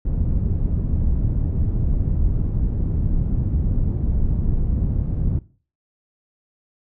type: low-pass noise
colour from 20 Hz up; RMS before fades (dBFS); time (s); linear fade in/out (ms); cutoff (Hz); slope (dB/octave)
pink; -20; 0.05-5.39; 5; 150; 12
effects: noise-tail reverb RT60 0.4 s tail -19 dB re dry